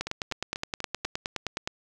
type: two click trains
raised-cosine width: 0.2 ms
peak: -12 / -16 dBFS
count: 17 / 5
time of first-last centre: 0.01-1.675 / 0.07-1.048 s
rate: 9.61 / 4.09 Hz
effects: none